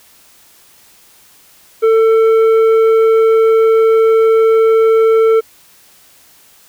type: tone with tanh clipping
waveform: sine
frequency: 446.7 Hz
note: A4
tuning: 26 cents sharp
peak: -8 dBFS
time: 1.82-5.41 s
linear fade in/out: 20 ms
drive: 8 dB
effects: white hiss -46 dBFS RMS until 6.68 s